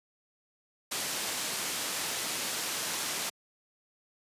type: low-pass noise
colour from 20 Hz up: white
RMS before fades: -34 dBFS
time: 0.91-3.3 s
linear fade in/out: 10 ms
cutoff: 9000 Hz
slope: 12 dB/octave
effects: high-pass 150 Hz 12 dB/octave + resampled to 32000 Hz